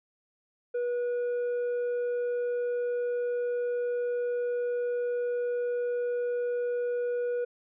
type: tone with tanh clipping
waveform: sine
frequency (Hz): 485.3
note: B4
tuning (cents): -30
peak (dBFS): -28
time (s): 0.74-7.45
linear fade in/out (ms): 10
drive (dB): 4
effects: none

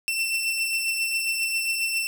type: beating tone pair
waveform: sawtooth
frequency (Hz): 2687 / 2694.4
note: E7 / E7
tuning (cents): +33 / +37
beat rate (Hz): 7.4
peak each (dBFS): -21 / -29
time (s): 0.08-2.07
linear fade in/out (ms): 0
effects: none

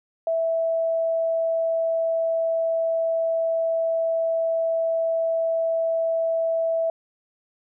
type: tone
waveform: sine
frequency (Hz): 657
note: E5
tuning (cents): -6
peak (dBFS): -20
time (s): 0.27-6.9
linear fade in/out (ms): 2
effects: none

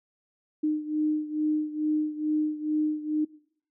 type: beating tone pair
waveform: sine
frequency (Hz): 304.8 / 307.1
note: D#4 / D#4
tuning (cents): -36 / -23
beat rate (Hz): 2.3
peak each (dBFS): -26 / -30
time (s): 0.63-3.25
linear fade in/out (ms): 10
effects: noise-tail reverb RT60 0.6 s tail -20 dB re dry

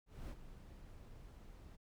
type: noise with ADSR envelope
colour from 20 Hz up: brown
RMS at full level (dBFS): -45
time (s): 0.06-1.77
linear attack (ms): 230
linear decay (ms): 59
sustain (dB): -10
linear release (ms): 21
effects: none

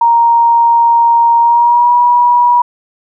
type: tone with pitch glide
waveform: sine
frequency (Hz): 934 to 966.9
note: A#5 to B5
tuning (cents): +3 to -37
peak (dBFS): -5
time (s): 0.01-2.62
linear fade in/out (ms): 5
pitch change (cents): +60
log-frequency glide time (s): 1.4-1.93
effects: none

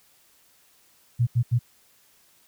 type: tone bursts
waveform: sine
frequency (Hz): 120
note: B2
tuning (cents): -49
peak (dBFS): -17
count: 3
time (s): 1.19-1.592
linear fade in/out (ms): 20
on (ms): 80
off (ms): 81
effects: white hiss -60 dBFS RMS until 2.47 s

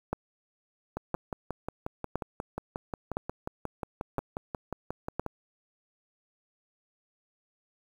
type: two click trains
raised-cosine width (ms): 1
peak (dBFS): -19 / -15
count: 25 / 6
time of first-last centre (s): 0.97-5.263 / 0.13-5.196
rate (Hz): 5.59 / 0.987
effects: 8-bit

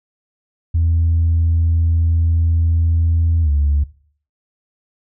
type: tone with pitch glide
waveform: sine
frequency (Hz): 82.8 to 72.08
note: E2 to D2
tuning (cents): +8 to -32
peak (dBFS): -11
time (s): 0.74-3.84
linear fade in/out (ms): 10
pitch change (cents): -240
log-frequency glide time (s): 3.42-3.5
effects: noise-tail reverb RT60 0.5 s tail -19 dB re dry + tanh soft clip ceiling -9 dBFS

